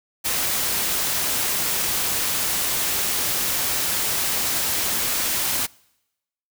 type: noise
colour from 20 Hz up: white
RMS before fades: -23 dBFS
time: 0.24-5.67 s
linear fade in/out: 20 ms
effects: noise-tail reverb RT60 0.9 s tail -25 dB re dry